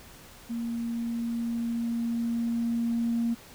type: tone with level ramp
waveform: sine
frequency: 233.1 Hz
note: A#3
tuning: in tune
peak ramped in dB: -29 to -23 dBFS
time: 0.49-3.35 s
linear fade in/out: 20 ms
effects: tanh soft clip ceiling -19 dBFS + pink hiss -50 dBFS RMS until 3.54 s